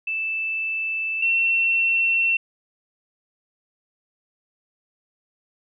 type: tone pair in turn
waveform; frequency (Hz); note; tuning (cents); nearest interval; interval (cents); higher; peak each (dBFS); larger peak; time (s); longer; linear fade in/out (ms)
sine; 2641 / 2706; E7 / E7; +3 / +45; unison; 42; second; -23 / -17; second; 0.07-1.22 / 1.22-2.37; neither; 5
effects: none